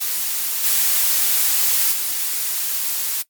blue noise with level steps, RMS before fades -22 / -17 / -22 dBFS, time 0-3.23 s, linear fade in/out 20 ms, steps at 0.63 / 1.91 s, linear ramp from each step 20 ms, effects noise-tail reverb RT60 0.1 s tail -19 dB re dry + Opus 48 kbps

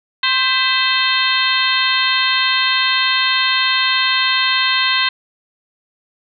harmonic tone with a mistuned harmonic, 523.3 Hz, C5, in tune, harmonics 2 / 3 / 4 / 5 / 6 / 7 / 8, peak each -21 / -21 / -21 / -21 / -21 / -21 / -21 dBFS, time 0.23-5.09 s, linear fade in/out 5 ms, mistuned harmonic 4, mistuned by -72 cents, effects none

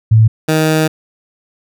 sine / 15% pulse tone pair in turn, 110.7 / 157 Hz, A2 / D#3, +11 / +16 cents, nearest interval tritone, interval 605 cents, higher second, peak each -4 dBFS, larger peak neither, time 0.11-0.28 / 0.48-0.88 s, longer second, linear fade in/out 10 ms, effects none

